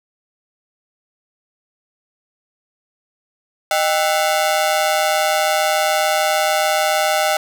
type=ring-modulated tone; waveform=sawtooth; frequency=702 Hz; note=F5; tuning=9 cents sharp; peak=-8 dBFS; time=3.71-7.37 s; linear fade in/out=2 ms; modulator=83.4 Hz; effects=none